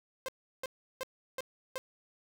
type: tone bursts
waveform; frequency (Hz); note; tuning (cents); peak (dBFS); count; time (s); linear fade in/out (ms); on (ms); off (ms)
sawtooth; 523.3; C5; 0; -31; 5; 0.26-1.78; 0; 24; 350
effects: none